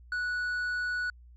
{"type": "tone with tanh clipping", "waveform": "sine", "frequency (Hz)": 1473, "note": "F#6", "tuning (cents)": -8, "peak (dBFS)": -30, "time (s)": [0.12, 1.1], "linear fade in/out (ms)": 2, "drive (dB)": 5, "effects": ["added 60 Hz sine -50 dBFS peak until 1.36 s"]}